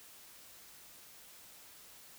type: silence
effects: white hiss -56 dBFS RMS until 2.18 s